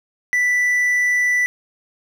triangle tone, 1975.5 Hz, B6, in tune, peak -13 dBFS, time 0.33-1.46 s, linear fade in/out 0 ms, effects none

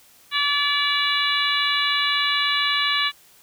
harmonic tone with a mistuned harmonic, 576 Hz, D5, 34 cents flat, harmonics 2 / 3 / 4 / 5 / 6 / 7, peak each -26 / -26 / -26 / -26 / -26 / -26 dBFS, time 0.31-3.12 s, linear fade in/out 50 ms, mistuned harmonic 7, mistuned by -34 cents, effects white hiss -53 dBFS RMS until 3.42 s

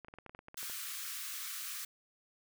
clicks, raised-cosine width 0.5 ms, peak -34 dBFS, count 12, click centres 0.047 / 0.084 / 0.139 / 0.186 / 0.263 / 0.295 / 0.349 / 0.391 / 0.484 / 0.544 / 0.63 / 0.698 s
white high-pass noise, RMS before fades -42 dBFS, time 0.57-1.85 s, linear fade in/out 5 ms, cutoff 1100 Hz, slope 96 dB/octave
effects none

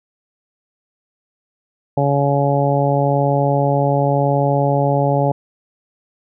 harmonic tone, 140.9 Hz, C#3, 29 cents sharp, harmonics 1 / 2 / 3 / 4 / 5 / 6, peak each -17 / -23 / -23 / -19 / -22 / -22 dBFS, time 1.97-5.32 s, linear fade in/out 5 ms, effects none

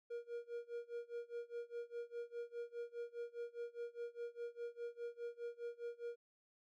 triangle tone with tremolo, 473.6 Hz, A#4, 27 cents sharp, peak -39 dBFS, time 0.1-6.16 s, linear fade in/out 10 ms, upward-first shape sine, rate 4.9 Hz, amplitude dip 95%, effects none

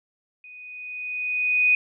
sine tone with level ramp, 2487 Hz, D#7, 1 cent flat, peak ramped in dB -42 to -14 dBFS, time 0.44-1.75 s, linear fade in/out 2 ms, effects none

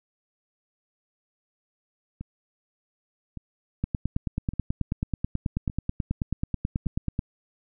two click trains, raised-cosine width 5 ms, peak -23 / -13 dBFS, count 5 / 32, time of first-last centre 2.21-6.861 / 3.84-7.191 s, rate 0.86 / 9.25 Hz, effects none

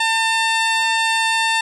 15% pulse tone with low-pass filter, 899 Hz, A5, 37 cents sharp, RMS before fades -18 dBFS, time 0-1.61 s, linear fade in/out 5 ms, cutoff 7400 Hz, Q 1.1, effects none

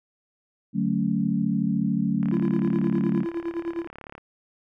sine chord, D major seventh, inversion none, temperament equal with one note detuned, 146.83 / 186.18 / 220 / 277.2 Hz, D3 / F#3 / A3 / C#4, 0 / +11 / 0 / 0 cents, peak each -30 / -25 / -25 / -29 dBFS, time 0.73-3.26 s, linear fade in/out 50 ms
click train, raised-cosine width 0.5 ms, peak -25 dBFS, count 71, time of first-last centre 2.23-4.18 s, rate 35.9 Hz
triangle tone with tremolo, 337.5 Hz, E4, 41 cents sharp, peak -22 dBFS, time 2.32-3.87 s, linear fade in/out 5 ms, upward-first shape sine, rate 9.7 Hz, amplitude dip 85%
effects none

